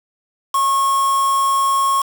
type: tone with quantisation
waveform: triangle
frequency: 1090 Hz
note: C#6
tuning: 29 cents flat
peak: -12 dBFS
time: 0.54-2.02 s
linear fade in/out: 5 ms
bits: 4
effects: none